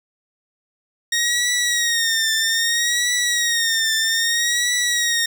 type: tone with vibrato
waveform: 15% pulse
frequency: 1864.7 Hz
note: A#6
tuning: in tune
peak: -11 dBFS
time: 1.12-5.26 s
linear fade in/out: 5 ms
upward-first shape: triangle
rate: 0.62 Hz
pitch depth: 87 cents each way
effects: none